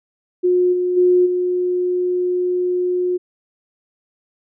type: tone with level steps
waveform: sine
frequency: 360.2 Hz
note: F#4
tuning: 46 cents flat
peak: -12 / -16 / -10 / -16 dBFS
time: 0.43-3.18 s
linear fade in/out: 20 ms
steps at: 0.72 / 0.96 / 1.25 s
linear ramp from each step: 20 ms
effects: none